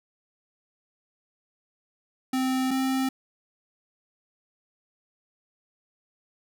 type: tone pair in turn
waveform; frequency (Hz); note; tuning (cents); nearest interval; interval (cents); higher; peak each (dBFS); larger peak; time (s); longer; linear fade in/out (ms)
square; 260 / 263.6; C4 / C4; -11 / +13; unison; 24; second; -24; neither; 2.33-2.71 / 2.71-3.09; neither; 5
effects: none